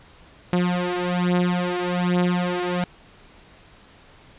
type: beating tone pair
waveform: sawtooth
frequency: 177.6 / 178.8 Hz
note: F3 / F3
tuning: +29 / +41 cents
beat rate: 1.2 Hz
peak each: -19 dBFS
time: 0.53-2.84 s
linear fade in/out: 0 ms
effects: pink hiss -50 dBFS RMS until 4.38 s + resampled to 8000 Hz